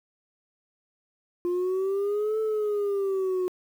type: exponential two-way sweep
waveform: sine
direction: up then down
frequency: 349.2 to 440 to 362.5 Hz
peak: -21 dBFS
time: 1.45-3.48 s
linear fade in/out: 0 ms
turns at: 2.4 s
effects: tanh soft clip ceiling -23 dBFS + 9-bit